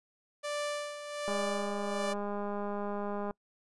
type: tone with tremolo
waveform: sawtooth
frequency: 587.3 Hz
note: D5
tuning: in tune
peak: -28 dBFS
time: 0.43-2.14 s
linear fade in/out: 20 ms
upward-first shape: sine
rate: 1.3 Hz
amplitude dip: 65%
type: click train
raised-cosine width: 1 ms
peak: -24 dBFS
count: 415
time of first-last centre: 1.28-3.309 s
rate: 204 Hz
effects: noise-tail reverb RT60 0.1 s tail -26 dB re dry + resampled to 24000 Hz